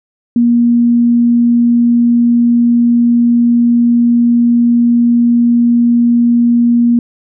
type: tone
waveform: sine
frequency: 237.5 Hz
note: A#3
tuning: 33 cents sharp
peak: -6 dBFS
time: 0.36-6.99 s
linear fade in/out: 2 ms
effects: none